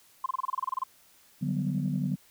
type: tone bursts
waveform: sine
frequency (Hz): 1046.5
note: C6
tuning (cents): 0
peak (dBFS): -25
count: 13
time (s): 0.24-0.837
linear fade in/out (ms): 5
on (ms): 21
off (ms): 27
type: chord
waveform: sine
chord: G major seventh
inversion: second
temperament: equal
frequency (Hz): 146.83 / 185 / 196 / 246.9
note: D3 / F#3 / G3 / B3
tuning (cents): 0 / 0 / 0 / 0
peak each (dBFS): -30 / -31 / -34 / -33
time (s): 1.41-2.16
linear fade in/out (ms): 20
effects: tanh soft clip ceiling -18 dBFS + white hiss -60 dBFS RMS until 2.3 s